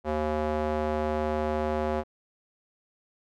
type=tone with band-pass filter; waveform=square; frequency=76.5 Hz; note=D#2; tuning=29 cents flat; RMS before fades=-28 dBFS; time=0.04-2.04 s; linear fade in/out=50 ms; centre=610 Hz; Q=1.3; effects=none